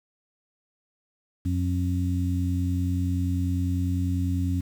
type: harmonic tone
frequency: 90.1 Hz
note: F#2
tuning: 45 cents flat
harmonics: 1 / 2 / 3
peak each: -24 / -32 / -29 dBFS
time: 1.45-4.61 s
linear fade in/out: 10 ms
effects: 8-bit